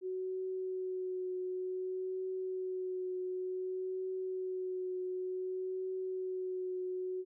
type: tone with vibrato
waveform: sine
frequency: 371 Hz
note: F#4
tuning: 5 cents sharp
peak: -35 dBFS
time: 0.01-7.25 s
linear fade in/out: 50 ms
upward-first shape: triangle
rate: 0.55 Hz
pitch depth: 18 cents each way
effects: none